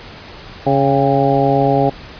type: harmonic tone with a mistuned harmonic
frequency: 138.59 Hz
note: C#3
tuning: in tune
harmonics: 1 / 2 / 3 / 4 / 5 / 6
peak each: -18 / -18 / -18 / -18 / -18 / -18 dBFS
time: 0.66-1.9 s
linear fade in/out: 10 ms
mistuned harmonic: 6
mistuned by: -59 cents
effects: pink hiss -35 dBFS RMS until 2.19 s + resampled to 11025 Hz